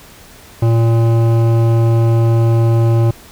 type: tone with hard clipping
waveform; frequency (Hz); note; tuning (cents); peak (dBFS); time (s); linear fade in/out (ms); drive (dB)
sine; 115; A#2; -23; -11; 0.62-3.11; 5; 14
effects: pink hiss -40 dBFS RMS until 3.31 s